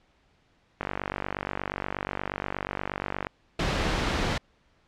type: click train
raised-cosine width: 0.5 ms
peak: -14 dBFS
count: 120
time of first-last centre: 0.81-3.269 s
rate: 48.4 Hz
type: noise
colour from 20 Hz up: pink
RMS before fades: -26 dBFS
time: 3.59-4.38 s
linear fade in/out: 5 ms
effects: pink hiss -65 dBFS RMS until 4.87 s + low-pass 4000 Hz 12 dB/octave